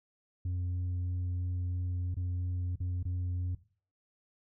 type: tone with dropouts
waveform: sine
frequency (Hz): 89.7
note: F2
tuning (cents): +47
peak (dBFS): -28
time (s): 0.45-3.55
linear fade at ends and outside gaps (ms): 5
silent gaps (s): 2.144-2.167 / 2.757-2.802 / 3.029-3.052
effects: noise-tail reverb RT60 0.4 s tail -17 dB re dry + tanh soft clip ceiling -30 dBFS